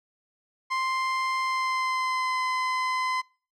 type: tone with pitch glide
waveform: 30% pulse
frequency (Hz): 1046.5 to 1025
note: C6 to C6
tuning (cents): 0 to -36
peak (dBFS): -22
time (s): 0.7-3.22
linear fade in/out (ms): 20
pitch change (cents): -36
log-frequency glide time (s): 1.4-2.43
effects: noise-tail reverb RT60 0.4 s tail -26 dB re dry + low-pass 5000 Hz 12 dB/octave